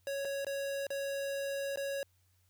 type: tone with dropouts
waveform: square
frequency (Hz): 554.4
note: C#5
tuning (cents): 0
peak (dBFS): -35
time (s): 0.07-2.03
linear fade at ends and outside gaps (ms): 1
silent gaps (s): 0.249-0.252 / 0.447-0.467 / 0.868-0.904 / 1.759-1.773
effects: added 91 Hz sine -69 dBFS peak until 2.49 s + white hiss -75 dBFS RMS until 2.49 s